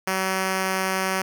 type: tone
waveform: 5% pulse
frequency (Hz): 189.4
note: F#3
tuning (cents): +41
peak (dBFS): -11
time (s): 0.07-1.22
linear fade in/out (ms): 5
effects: none